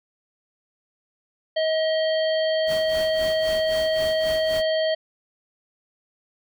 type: harmonic tone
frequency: 635 Hz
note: D#5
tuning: 35 cents sharp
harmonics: 1 / 3 / 5 / 7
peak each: -20 / -32 / -31 / -34 dBFS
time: 1.56-4.95 s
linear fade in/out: 10 ms
type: noise with tremolo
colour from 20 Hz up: pink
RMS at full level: -35 dBFS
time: 2.66-4.63 s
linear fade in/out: 50 ms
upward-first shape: sine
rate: 3.8 Hz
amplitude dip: 80%
effects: none

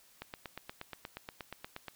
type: click train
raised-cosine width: 0.3 ms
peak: -25 dBFS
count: 15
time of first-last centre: 0.22-1.883 s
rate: 8.42 Hz
effects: white hiss -63 dBFS RMS until 1.95 s

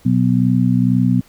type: harmonic tone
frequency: 62.1 Hz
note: B1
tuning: 10 cents sharp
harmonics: 2 / 3 / 4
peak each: -16 / -16 / -16 dBFS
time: 0.05-1.21 s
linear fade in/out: 10 ms
effects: pink hiss -50 dBFS RMS until 1.28 s

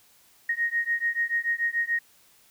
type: beating tone pair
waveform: sine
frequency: 1864.7 / 1871.6 Hz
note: A#6 / A#6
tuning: 0 / +6 cents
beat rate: 6.9 Hz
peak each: -27 dBFS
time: 0.49-1.99 s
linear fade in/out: 5 ms
effects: white hiss -59 dBFS RMS until 2.5 s

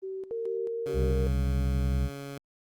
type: tone with tremolo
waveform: sine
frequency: 382.3 Hz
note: G4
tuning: 43 cents flat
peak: -33 dBFS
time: 0.02-1.27 s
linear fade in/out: 20 ms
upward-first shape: square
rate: 2.3 Hz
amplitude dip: 70%
type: tone with pitch glide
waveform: sine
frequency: 458.8 to 464.4 Hz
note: A#4 to A#4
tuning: -28 to -7 cents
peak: -30 dBFS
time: 0.31-1.27 s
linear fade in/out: 0 ms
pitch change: +21 cents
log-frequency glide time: 0.52-0.98 s
type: tone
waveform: 15% pulse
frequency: 140 Hz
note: C#3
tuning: 18 cents sharp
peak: -31 dBFS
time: 0.86-2.38 s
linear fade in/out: 2 ms
type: harmonic tone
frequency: 64.6 Hz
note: C2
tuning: 21 cents flat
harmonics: 1 / 2 / 3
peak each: -25 / -31 / -35 dBFS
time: 0.93-2.1 s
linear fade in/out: 50 ms
effects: Opus 32 kbps

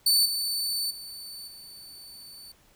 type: tone with level steps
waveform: sawtooth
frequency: 4516 Hz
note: C#8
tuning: 31 cents sharp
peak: -16 / -24 / -36 / -41 dBFS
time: 0.06-2.52 s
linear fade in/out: 5 ms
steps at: 0.25 / 0.9 / 1.47 s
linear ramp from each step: 10 ms
effects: pink hiss -61 dBFS RMS until 2.75 s

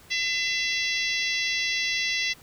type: harmonic tone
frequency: 674 Hz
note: E5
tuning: 38 cents sharp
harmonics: 3 / 4 / 5 / 6 / 7 / 8 / 9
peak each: -28 / -30 / -32 / -34 / -35 / -36 / -37 dBFS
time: 0.1-2.34 s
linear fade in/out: 20 ms
effects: pink hiss -52 dBFS RMS until 2.42 s

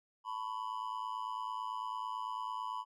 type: tone with amplitude modulation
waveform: triangle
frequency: 998 Hz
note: B5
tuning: 18 cents sharp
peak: -31 dBFS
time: 0.24-2.85 s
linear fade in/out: 50 ms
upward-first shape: sine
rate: 109 Hz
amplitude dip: 95%
effects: none

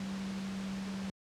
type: tone in noise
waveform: sine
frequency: 193.6 Hz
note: G3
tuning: 21 cents flat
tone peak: -36 dBFS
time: 0-1.1 s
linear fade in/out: 2 ms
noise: pink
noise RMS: -45 dBFS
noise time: 0-1.1 s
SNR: +6 dB
effects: high-pass 80 Hz 12 dB/octave + low-pass 6000 Hz 12 dB/octave

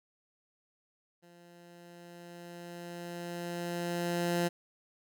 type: tone with level ramp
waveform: 15% pulse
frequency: 173.2 Hz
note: F3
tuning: 14 cents flat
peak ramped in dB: -50 to -21 dBFS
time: 1.22-4.49 s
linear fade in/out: 20 ms
effects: none

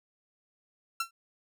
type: tone with exponential decay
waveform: sawtooth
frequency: 1353 Hz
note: E6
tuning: 45 cents sharp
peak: -22 dBFS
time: 1-1.11 s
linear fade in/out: 5 ms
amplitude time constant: 22 ms
effects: none

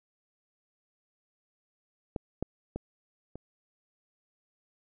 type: clicks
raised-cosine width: 2 ms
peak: -19 / -17 / -21 / -28 dBFS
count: 4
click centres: 2.162 / 2.426 / 2.76 / 3.356 s
effects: none

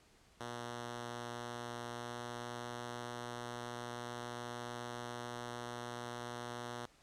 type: tone with pitch glide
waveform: 5% pulse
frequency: 119.7 to 120.46 Hz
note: A#2 to B2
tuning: +46 to -43 cents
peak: -31 dBFS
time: 0.4-6.86 s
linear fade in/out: 5 ms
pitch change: +11 cents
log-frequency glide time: 1.21-2.79 s
effects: pink hiss -66 dBFS RMS until 7.02 s + low-pass 9000 Hz 12 dB/octave

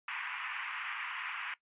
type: band-pass noise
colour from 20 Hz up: white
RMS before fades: -40 dBFS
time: 0.08-1.54 s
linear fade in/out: 2 ms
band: 950 to 2700 Hz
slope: 48 dB/octave
effects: noise-tail reverb RT60 0.1 s tail -18 dB re dry + resampled to 8000 Hz

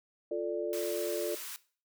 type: chord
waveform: sine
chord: D minor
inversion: first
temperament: equal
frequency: 349.2 / 440 / 587.3 Hz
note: F4 / A4 / D5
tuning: 0 / 0 / 0 cents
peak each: -35 dBFS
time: 0.31-1.35 s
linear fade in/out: 5 ms
type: high-pass noise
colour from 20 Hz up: white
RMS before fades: -42 dBFS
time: 0.73-1.56 s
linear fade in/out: 0 ms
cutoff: 960 Hz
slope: 48 dB/octave
effects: noise-tail reverb RT60 0.4 s tail -18 dB re dry

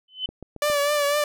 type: tone with exponential growth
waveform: sine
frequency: 3033 Hz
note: F#7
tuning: 42 cents sharp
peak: -21 dBFS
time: 0.08-0.26 s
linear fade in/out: 5 ms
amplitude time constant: 39 ms
type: click train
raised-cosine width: 2 ms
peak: -24 dBFS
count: 4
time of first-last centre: 0.29-0.7 s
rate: 7.32 Hz
type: tone with vibrato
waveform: sawtooth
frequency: 582 Hz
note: D5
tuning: 16 cents flat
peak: -16 dBFS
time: 0.62-1.24 s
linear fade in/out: 2 ms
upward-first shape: triangle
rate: 4 Hz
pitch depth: 50 cents each way
effects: none

